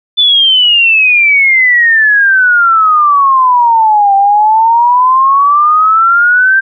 sine exponential two-way sweep, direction down then up, 3520 to 784 to 1584 Hz, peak -4 dBFS, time 0.17-6.61 s, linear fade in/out 20 ms, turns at 4.15 s, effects none

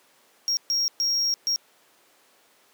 triangle tone bursts at uneven times, 5588 Hz, F8, in tune, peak -20 dBFS, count 4, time 0.48-0.57 / 0.7-0.88 / 1-1.34 / 1.47-1.56 s, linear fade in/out 0 ms, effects pink hiss -59 dBFS RMS until 2.73 s + high-pass 400 Hz 12 dB/octave

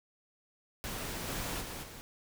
pink noise with level steps, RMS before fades -39 / -37 / -42 / -48 dBFS, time 0.84-2.01 s, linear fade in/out 0 ms, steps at 1.27 / 1.6 / 1.82 s, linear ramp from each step 20 ms, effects none

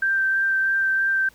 sine tone with vibrato, 1568 Hz, G6, in tune, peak -18 dBFS, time 0.02-1.29 s, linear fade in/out 5 ms, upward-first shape sine, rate 3.1 Hz, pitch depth 11 cents each way, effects pink hiss -54 dBFS RMS until 1.34 s

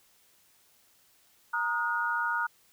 sine chord, D# minor, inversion second, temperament equal with one note detuned, 932.3 / 1244.5 / 1442 Hz, A#5 / D#6 / F#6, 0 / 0 / -45 cents, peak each -32 / -34 / -29 dBFS, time 1.53-2.47 s, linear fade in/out 10 ms, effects white hiss -64 dBFS RMS until 2.72 s

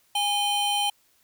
square tone pair together, 820 / 3098 Hz, G#5 / G7, -22 / -21 cents, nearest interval octave + major seventh, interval 2301 cents, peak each -26 dBFS, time 0.15-0.9 s, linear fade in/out 5 ms, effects white hiss -64 dBFS RMS until 1.23 s

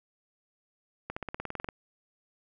accelerating click train, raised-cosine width 0.5 ms, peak -20 dBFS, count 12, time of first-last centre 1.1-1.688 s, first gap 65 ms, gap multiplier 0.96, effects none

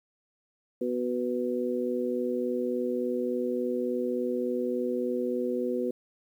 harmonic tone, 123.47 Hz, B2, in tune, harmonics 2 / 3 / 4, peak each -31 / -31 / -31 dBFS, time 0.81-5.91 s, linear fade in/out 5 ms, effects 10-bit

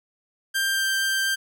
sawtooth tone with pitch glide, 1584 to 1574 Hz, G6 to G6, +18 to +7 cents, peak -18 dBFS, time 0.54-1.36 s, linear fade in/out 20 ms, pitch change -11 cents, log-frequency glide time 0.73-0.8 s, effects none

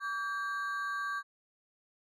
triangle ring-modulated tone, 1368 Hz, F6, 36 cents flat, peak -28 dBFS, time 0-1.23 s, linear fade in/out 50 ms, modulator 221 Hz, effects none

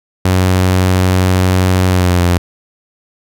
sawtooth tone with pitch glide, 92.5 to 87.86 Hz, F#2 to F2, 0 to +11 cents, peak -5 dBFS, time 0.25-2.38 s, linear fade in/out 5 ms, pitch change -89 cents, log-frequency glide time 1.88-2.24 s, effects none

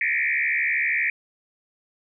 sine tone with frequency modulation, 2093 Hz, C7, in tune, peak -20 dBFS, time 0.01-1.1 s, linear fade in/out 2 ms, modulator 72.7 Hz, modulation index 4.2, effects none

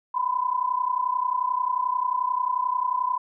sine tone pair together, 987.8 / 1019.1 Hz, B5 / C6, 0 / -46 cents, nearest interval minor second, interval 54 cents, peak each -25 dBFS, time 0.14-3.18 s, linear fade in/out 10 ms, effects none

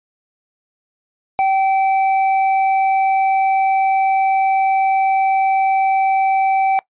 sine tone with hard clipping, 772 Hz, G5, 27 cents flat, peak -14 dBFS, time 1.39-6.79 s, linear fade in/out 0 ms, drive 6 dB, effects noise-tail reverb RT60 0.1 s tail -21 dB re dry + resampled to 8000 Hz

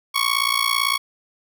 15% pulse tone with amplitude modulation, 1108.7 Hz, C#6, in tune, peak -8 dBFS, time 0.14-0.98 s, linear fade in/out 20 ms, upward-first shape sine, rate 57.9 Hz, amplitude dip 90%, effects none

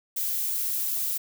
violet noise, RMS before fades -28 dBFS, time 0.16-1.18 s, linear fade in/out 10 ms, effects none

